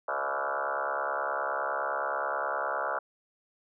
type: tone with frequency modulation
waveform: sine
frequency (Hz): 999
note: B5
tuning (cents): +20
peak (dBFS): -28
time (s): 0.08-2.99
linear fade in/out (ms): 5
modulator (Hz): 69.6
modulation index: 6.9
effects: none